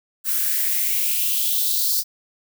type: noise with high-pass filter sweep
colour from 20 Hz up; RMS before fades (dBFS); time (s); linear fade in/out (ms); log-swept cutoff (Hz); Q
violet; -21; 0.24-2.04; 50; 1400 to 4800; 4.1
effects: none